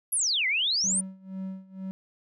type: exponential two-way sweep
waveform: sine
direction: down then up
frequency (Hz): 11760 to 1975.5 to 9590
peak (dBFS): -23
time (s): 0.12-1.01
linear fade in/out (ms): 10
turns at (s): 0.47
type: tone with tremolo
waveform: triangle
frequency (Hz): 190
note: F#3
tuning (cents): +46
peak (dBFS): -29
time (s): 0.84-1.91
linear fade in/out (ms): 0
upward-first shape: sine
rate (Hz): 2.1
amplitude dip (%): 90
effects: none